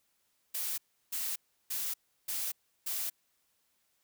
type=noise bursts; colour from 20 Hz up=blue; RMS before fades=-35 dBFS; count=5; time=0.54-3.1 s; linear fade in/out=10 ms; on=240 ms; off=340 ms; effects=white hiss -75 dBFS RMS until 4.03 s